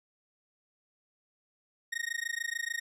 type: tone with amplitude modulation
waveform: 40% pulse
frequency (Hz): 1864.7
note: A#6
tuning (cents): 0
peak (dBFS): -28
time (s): 1.92-2.8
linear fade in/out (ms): 10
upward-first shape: sine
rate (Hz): 26.8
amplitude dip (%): 100
effects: low-pass 12000 Hz 12 dB/octave